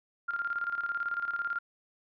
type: tone with tremolo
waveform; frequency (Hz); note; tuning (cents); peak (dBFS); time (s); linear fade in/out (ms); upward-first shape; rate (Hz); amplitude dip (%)
sine; 1396.9; F6; 0; -28; 0.28-1.59; 10; square; 18; 65
effects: resampled to 11025 Hz